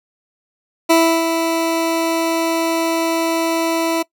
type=tone with ADSR envelope; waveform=20% pulse; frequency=329.6 Hz; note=E4; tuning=in tune; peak=-4 dBFS; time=0.89-4.03 s; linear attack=15 ms; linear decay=320 ms; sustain=-7 dB; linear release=13 ms; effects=noise-tail reverb RT60 0.1 s tail -22 dB re dry